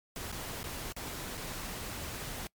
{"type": "noise with dropouts", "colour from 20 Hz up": "pink", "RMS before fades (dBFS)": -40, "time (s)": [0.16, 2.47], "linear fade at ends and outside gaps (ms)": 1, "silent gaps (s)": [[0.318, 0.325], [0.631, 0.64], [0.924, 0.964], [1.372, 1.375]], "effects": ["noise-tail reverb RT60 0.1 s tail -24 dB re dry", "MP3 96 kbps"]}